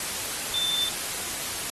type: tone in noise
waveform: sine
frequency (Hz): 3553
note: A7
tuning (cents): +16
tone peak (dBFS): -24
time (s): 0.54-0.89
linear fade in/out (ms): 2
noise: white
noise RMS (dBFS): -31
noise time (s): 0-1.7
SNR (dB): +4
effects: AAC 32 kbps